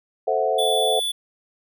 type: chord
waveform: sine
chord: F# half-diminished seventh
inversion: first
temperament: equal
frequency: 440 / 523.3 / 659.3 / 740 Hz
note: A4 / C5 / E5 / F#5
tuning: 0 / 0 / 0 / 0 cents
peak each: -24 dBFS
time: 0.27-1 s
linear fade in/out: 10 ms
type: tone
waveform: square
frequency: 3460 Hz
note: A7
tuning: 30 cents flat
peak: -23 dBFS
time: 0.58-1.12 s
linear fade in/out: 10 ms
effects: none